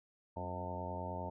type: harmonic tone with a mistuned harmonic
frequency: 89.8 Hz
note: F2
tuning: 49 cents sharp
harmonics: 1 / 2 / 3 / 4 / 5 / 6 / 7 / 8 / 9 / 10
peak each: -44 / -48 / -51 / -52 / -52 / -49 / -46 / -51 / -53 / -44 dBFS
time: 0.36-1.3 s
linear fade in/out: 10 ms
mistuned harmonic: 2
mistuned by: +57 cents
effects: none